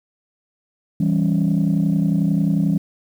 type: chord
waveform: sine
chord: C# diminished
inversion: first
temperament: equal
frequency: 164.81 / 196 / 277.2 Hz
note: E3 / G3 / C#4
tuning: 0 / 0 / 0 cents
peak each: -17 / -18 / -22 dBFS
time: 1-2.78 s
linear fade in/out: 5 ms
effects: tanh soft clip ceiling -10 dBFS + 8-bit